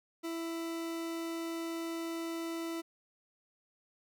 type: tone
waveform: 40% pulse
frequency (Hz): 331.4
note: E4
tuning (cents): +9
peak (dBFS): -35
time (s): 0.23-2.82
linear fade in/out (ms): 20
effects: none